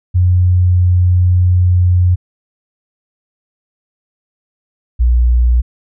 sine tone pair in turn, 89.9 / 60.27 Hz, F#2 / B1, -49 / -42 cents, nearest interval perfect fifth, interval 693 cents, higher first, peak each -7 dBFS, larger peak neither, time 0.14-2.16 / 4.99-5.62 s, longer first, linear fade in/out 20 ms, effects none

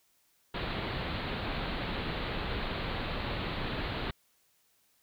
pink low-pass noise, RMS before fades -35 dBFS, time 0.54-4.11 s, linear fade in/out 5 ms, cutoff 4300 Hz, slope 96 dB/octave, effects white hiss -70 dBFS RMS until 5.02 s

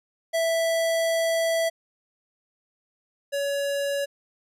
square tone pair in turn, 659.3 / 563.6 Hz, E5 / C#5, 0 / +29 cents, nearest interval minor third, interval 271 cents, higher first, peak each -22 / -25 dBFS, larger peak first, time 0.33-1.7 / 3.32-4.06 s, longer first, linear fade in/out 20 ms, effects resampled to 32000 Hz

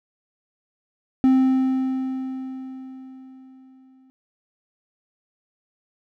triangle tone with exponential decay, 261.6 Hz, C4, in tune, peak -10 dBFS, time 1.24-4.1 s, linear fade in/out 0 ms, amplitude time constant 620 ms, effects none

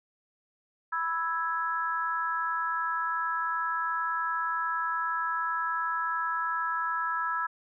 sine chord, E major, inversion second, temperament equal, 987.8 / 1318.5 / 1661.2 Hz, B5 / E6 / G#6, 0 / 0 / 0 cents, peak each -33 / -30 / -33 dBFS, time 0.92-7.47 s, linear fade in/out 10 ms, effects none

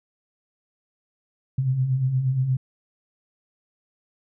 sine beating tone pair, 123.5 / 132 Hz, B2 / C3, 0 / +16 cents, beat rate 8.5 Hz, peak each -29 / -20 dBFS, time 1.58-2.57 s, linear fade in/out 5 ms, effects none

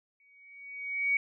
sine tone with exponential growth, 2251 Hz, C#7, 26 cents sharp, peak -22 dBFS, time 0.2-1.17 s, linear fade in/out 2 ms, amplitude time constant 210 ms, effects none

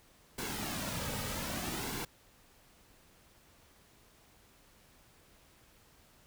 pink noise with flanger, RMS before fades -38 dBFS, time 0.38-2.05 s, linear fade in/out 5 ms, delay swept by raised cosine 1.6 to 2.9 ms, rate 0.63 Hz, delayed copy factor -0.55, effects pink hiss -63 dBFS RMS until 6.26 s

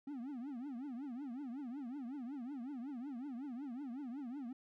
triangle tone with vibrato, 261.6 Hz, C4, in tune, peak -40 dBFS, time 0.07-4.53 s, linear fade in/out 5 ms, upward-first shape triangle, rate 5.4 Hz, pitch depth 260 cents each way, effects none

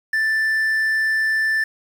triangle tone with quantisation, 1766 Hz, A6, 6 cents sharp, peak -15 dBFS, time 0.13-1.64 s, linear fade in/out 5 ms, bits 7, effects none

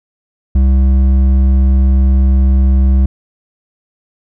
sine tone with hard clipping, 65.9 Hz, C2, 13 cents sharp, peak -8 dBFS, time 0.55-3.06 s, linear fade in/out 5 ms, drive 7 dB, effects none

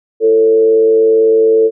sine tone with frequency modulation, 445.5 Hz, A4, 22 cents sharp, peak -6 dBFS, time 0.2-1.71 s, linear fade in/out 50 ms, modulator 106 Hz, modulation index 0.39, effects none

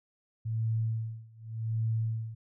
sine tone with tremolo, 112.1 Hz, A2, 33 cents sharp, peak -26 dBFS, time 0.45-2.35 s, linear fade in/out 10 ms, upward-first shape sine, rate 0.86 Hz, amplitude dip 95%, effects none

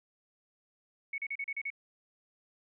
sine tone bursts, 2217 Hz, C#7, in tune, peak -33 dBFS, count 7, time 1.13-1.703 s, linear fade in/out 5 ms, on 51 ms, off 36 ms, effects none

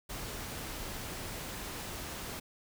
pink noise, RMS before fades -41 dBFS, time 0.09-2.4 s, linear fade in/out 10 ms, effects none

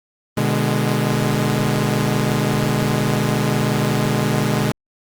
sawtooth chord, G# diminished, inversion first, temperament equal with one note detuned, 123.47 / 149.14 / 207.7 Hz, B2 / D3 / G#3, 0 / +27 / 0 cents, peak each -17 dBFS, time 0.37-4.72 s, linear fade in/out 5 ms, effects Opus 32 kbps

